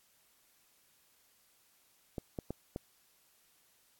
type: clicks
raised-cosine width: 2 ms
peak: -24 dBFS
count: 4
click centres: 2.182 / 2.388 / 2.506 / 2.761 s
effects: white hiss -69 dBFS RMS until 3.99 s + AAC 64 kbps